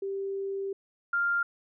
sine tone pair in turn, 392 / 1396.9 Hz, G4 / F6, 0 / 0 cents, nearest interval octave + minor seventh, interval 2200 cents, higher second, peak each -30 / -24 dBFS, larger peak second, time 0.02-0.73 / 1.13-1.43 s, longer first, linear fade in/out 5 ms, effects none

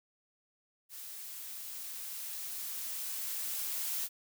blue noise with level ramp, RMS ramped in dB -46 to -35 dBFS, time 0.89-4.09 s, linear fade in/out 50 ms, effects none

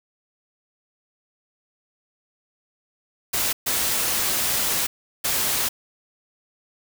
white noise bursts at uneven times, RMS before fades -23 dBFS, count 3, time 3.33-3.53 / 3.66-4.87 / 5.24-5.69 s, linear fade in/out 10 ms, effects none

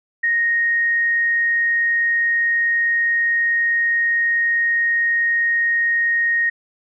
sine tone, 1864.7 Hz, A#6, in tune, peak -15 dBFS, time 0.23-6.5 s, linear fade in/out 10 ms, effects none

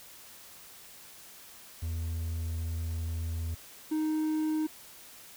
triangle tone pair in turn, 82.41 / 311 Hz, E2 / D#4, 0 / -1 cents, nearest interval octave + major seventh, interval 2299 cents, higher second, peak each -29 / -25 dBFS, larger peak second, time 1.82-3.55 / 3.91-4.67 s, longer first, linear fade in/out 10 ms, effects white hiss -51 dBFS RMS until 5.36 s

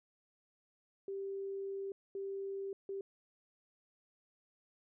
sine tone bursts at uneven times, 392 Hz, G4, in tune, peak -38 dBFS, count 3, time 1.08-1.92 / 2.15-2.73 / 2.89-3.01 s, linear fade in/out 2 ms, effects none

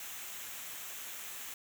white noise with comb filter, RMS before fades -44 dBFS, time 0-1.54 s, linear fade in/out 2 ms, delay 0.21 ms, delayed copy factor -0.5, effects none

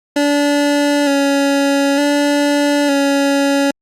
25% pulse tone with vibrato, 284.2 Hz, C#4, 43 cents sharp, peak -8 dBFS, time 0.16-3.71 s, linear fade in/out 5 ms, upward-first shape square, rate 0.55 Hz, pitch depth 28 cents each way, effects low-pass 10000 Hz 12 dB/octave + Opus 48 kbps

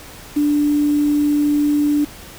sine tone with quantisation, 293.7 Hz, D4, in tune, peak -13 dBFS, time 0.36-2.05 s, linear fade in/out 10 ms, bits 6, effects pink hiss -38 dBFS RMS until 2.38 s

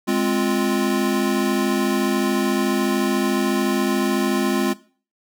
square chord, F minor, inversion first, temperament equal, 207.7 / 261.6 / 349.2 Hz, Ab3 / C4 / F4, 0 / 0 / 0 cents, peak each -23 dBFS, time 0.07-4.74 s, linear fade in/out 20 ms, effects noise-tail reverb RT60 0.4 s tail -18 dB re dry

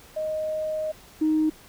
sine tone pair in turn, 622.3 / 311.1 Hz, D#5 / D#4, 0 / 0 cents, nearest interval octave, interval 1200 cents, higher first, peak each -25 / -18 dBFS, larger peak second, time 0.16-0.92 / 1.21-1.5 s, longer first, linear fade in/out 10 ms, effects tanh soft clip ceiling -14 dBFS + pink hiss -50 dBFS RMS until 1.68 s

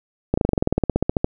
slowing click train, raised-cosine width 2 ms, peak -4 dBFS, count 18, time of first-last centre 0.34-1.244 s, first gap 35 ms, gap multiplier 1.05, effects none

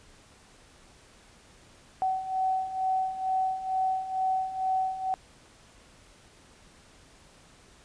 sine beating tone pair, 754 / 756.2 Hz, F#5 / F#5, +32 / +38 cents, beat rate 2.2 Hz, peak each -32 / -27 dBFS, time 2.02-5.14 s, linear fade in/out 0 ms, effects pink hiss -56 dBFS RMS until 7.84 s + resampled to 22050 Hz

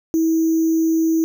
sine tone with sample-and-hold, 324.4 Hz, E4, 28 cents flat, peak -14 dBFS, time 0.14-1.24 s, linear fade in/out 0 ms, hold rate 6300 Hz, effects none

